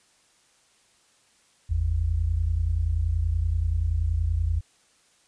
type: tone pair together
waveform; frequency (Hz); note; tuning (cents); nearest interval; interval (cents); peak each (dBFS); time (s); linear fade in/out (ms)
sine; 51.92 / 82.41; G#1 / E2; 0 / 0; minor sixth; 800; -26 / -23; 1.69-4.61; 20
effects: white hiss -62 dBFS RMS until 5.27 s + resampled to 22050 Hz